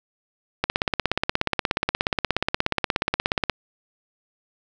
click train, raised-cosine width 0.3 ms, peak -4 dBFS, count 49, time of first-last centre 0.64-3.497 s, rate 16.8 Hz, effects none

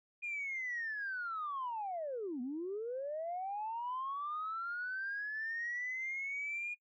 sine linear two-way sweep, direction down then up, 2448 to 237 to 2448 Hz, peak -36 dBFS, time 0.22-6.75 s, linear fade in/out 20 ms, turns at 2.41 s, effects noise-tail reverb RT60 0.1 s tail -21 dB re dry + tanh soft clip ceiling -32 dBFS

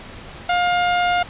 sawtooth tone, 709 Hz, F5, 26 cents sharp, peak -12 dBFS, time 0.49-1.23 s, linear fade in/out 5 ms, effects pink hiss -37 dBFS RMS until 1.29 s + resampled to 8000 Hz

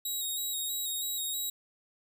10% pulse tone with vibrato, 3800 Hz, A#7, 33 cents sharp, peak -25 dBFS, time 0.05-1.5 s, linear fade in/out 5 ms, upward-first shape square, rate 3.1 Hz, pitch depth 22 cents each way, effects none

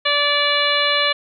harmonic tone, 580 Hz, D5, 22 cents flat, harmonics 1 / 2 / 3 / 4 / 5 / 6 / 7, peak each -23 / -23 / -23 / -23 / -23 / -23 / -23 dBFS, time 0.05-1.13 s, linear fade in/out 10 ms, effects none

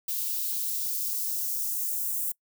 violet noise with high-pass filter sweep, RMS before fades -30 dBFS, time 0.08-2.32 s, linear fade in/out 5 ms, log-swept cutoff 2900 to 8500 Hz, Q 1.2, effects noise-tail reverb RT60 0.1 s tail -23 dB re dry

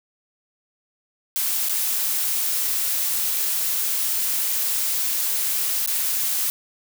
blue noise with dropouts, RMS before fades -23 dBFS, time 1.36-6.5 s, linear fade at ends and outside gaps 0 ms, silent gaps 1.687-1.695 / 5.861-5.875 s, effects none

